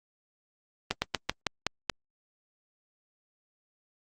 slowing click train, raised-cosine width 0.2 ms, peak -8 dBFS, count 7, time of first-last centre 0.91-1.898 s, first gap 110 ms, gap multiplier 1.16, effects Opus 32 kbps

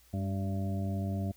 harmonic tone with a mistuned harmonic, 96.7 Hz, G2, 23 cents flat, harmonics 1 / 2 / 3 / 4 / 6 / 7, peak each -32 / -35 / -43 / -48 / -47 / -44 dBFS, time 0.13-1.32 s, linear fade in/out 10 ms, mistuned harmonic 2, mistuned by +38 cents, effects added 60 Hz sine -63 dBFS peak until 1.36 s + white hiss -63 dBFS RMS until 1.36 s

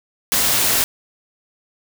white noise, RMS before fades -17 dBFS, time 0.32-0.84 s, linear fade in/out 0 ms, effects none

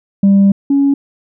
sine tone pair in turn, 197.6 / 278.9 Hz, G3 / C#4, +14 / +11 cents, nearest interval tritone, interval 597 cents, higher second, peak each -3 / -7 dBFS, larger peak first, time 0.23-0.52 / 0.7-0.94 s, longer first, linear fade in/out 5 ms, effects tanh soft clip ceiling -4 dBFS

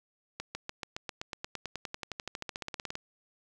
accelerating click train, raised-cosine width 0.2 ms, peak -19 dBFS, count 29, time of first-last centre 0.4-2.954 s, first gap 150 ms, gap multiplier 0.96, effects none

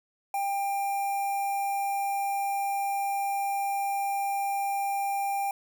square tone with notch filter, 795 Hz, G5, 24 cents sharp, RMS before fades -29 dBFS, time 0.34-5.51 s, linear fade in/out 2 ms, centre 4200 Hz, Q 0.62, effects none

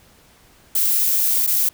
violet noise with dropouts, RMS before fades -18 dBFS, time 0.75-1.69 s, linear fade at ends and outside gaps 5 ms, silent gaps 1.466-1.473 s, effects pink hiss -52 dBFS RMS until 1.73 s

